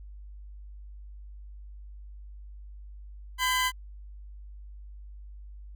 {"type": "tone pair together", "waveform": "20% pulse", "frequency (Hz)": [1011, 1587.8], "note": ["B5", "G6"], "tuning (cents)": [40, 22], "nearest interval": "minor sixth", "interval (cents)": 782, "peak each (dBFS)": [-20, -27], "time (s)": [3.38, 3.72], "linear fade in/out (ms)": 50, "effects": ["added 50 Hz sine -42 dBFS peak until 5.75 s"]}